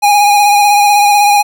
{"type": "tone with vibrato", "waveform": "square", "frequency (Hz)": 821, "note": "G#5", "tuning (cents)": -20, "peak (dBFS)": -6, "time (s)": [0.02, 1.43], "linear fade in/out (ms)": 20, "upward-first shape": "sine", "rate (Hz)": 16, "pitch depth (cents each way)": 26, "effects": []}